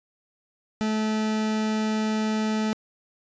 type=tone; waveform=40% pulse; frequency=216.8 Hz; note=A3; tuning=25 cents flat; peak=-22 dBFS; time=0.81-2.73 s; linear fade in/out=0 ms; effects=resampled to 16000 Hz